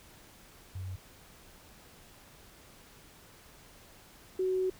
sine tone pair in turn, 93.3 / 373.2 Hz, F#2 / F#4, +15 / +15 cents, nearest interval 2 octaves, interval 2400 cents, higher second, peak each -36 / -27 dBFS, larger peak second, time 0.75-0.96 / 4.39-4.7 s, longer second, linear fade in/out 5 ms, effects pink hiss -56 dBFS RMS until 4.79 s

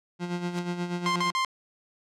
30% pulse tone with tremolo, 175.8 Hz, F3, 12 cents sharp, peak -24 dBFS, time 0.19-1.32 s, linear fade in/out 50 ms, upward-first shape sine, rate 8.3 Hz, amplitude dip 60%
white noise with exponential growth, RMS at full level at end -35 dBFS, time 0.46-0.59 s, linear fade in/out 1 ms, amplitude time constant 28 ms
sawtooth tone bursts, 1051 Hz, C6, 7 cents sharp, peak -20 dBFS, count 3, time 1.06-1.448 s, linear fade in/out 0 ms, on 98 ms, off 47 ms
effects low-pass 6000 Hz 12 dB/octave

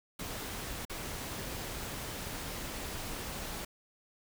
pink noise with dropouts, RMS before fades -40 dBFS, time 0.19-3.65 s, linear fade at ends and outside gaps 5 ms, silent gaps 0.852-0.896 s, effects none

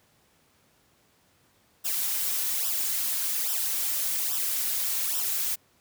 blue noise with flanger, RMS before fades -28 dBFS, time 1.84-5.56 s, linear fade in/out 20 ms, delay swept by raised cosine 0.45 to 5.85 ms, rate 1.2 Hz, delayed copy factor -0.8, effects pink hiss -64 dBFS RMS until 5.8 s + high-pass 80 Hz 12 dB/octave

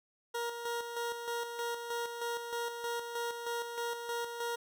20% pulse tone with tremolo, 471.3 Hz, A#4, 19 cents sharp, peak -29 dBFS, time 0.34-4.56 s, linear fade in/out 10 ms, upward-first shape square, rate 3.2 Hz, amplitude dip 50%, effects none

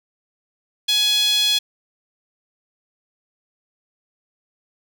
sawtooth tone with high-pass filter, 839 Hz, G#5, 17 cents sharp, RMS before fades -18 dBFS, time 0.88-1.59 s, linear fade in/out 10 ms, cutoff 3600 Hz, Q 8.5, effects none

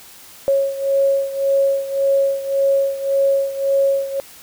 sine beating tone pair, 549 / 550.8 Hz, C#5 / C#5, -17 / -11 cents, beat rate 1.8 Hz, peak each -16 / -20 dBFS, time 0.48-4.2 s, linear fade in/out 0 ms, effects white hiss -42 dBFS RMS until 4.42 s

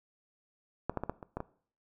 clicks, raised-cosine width 1 ms, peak -16 / -18 / -20 / -18 / -29 / -21 / -22 dBFS, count 7, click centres 0.896 / 0.973 / 1.036 / 1.096 / 1.228 / 1.37 / 1.404 s, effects noise-tail reverb RT60 0.5 s tail -19 dB re dry

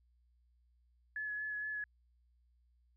sine tone with vibrato, 1704 Hz, G#6, 44 cents sharp, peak -37 dBFS, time 1.16-1.84 s, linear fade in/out 2 ms, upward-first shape sine, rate 4.3 Hz, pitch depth 16 cents each way, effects added 60 Hz sine -68 dBFS peak until 2.96 s

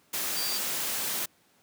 sine tone in noise, 4699 Hz, D8, in tune, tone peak -32 dBFS, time 0.36-0.58 s, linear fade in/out 10 ms, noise white, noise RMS -31 dBFS, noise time 0.13-1.26 s, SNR -4 dB, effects pink hiss -64 dBFS RMS until 1.62 s + high-pass 150 Hz 12 dB/octave

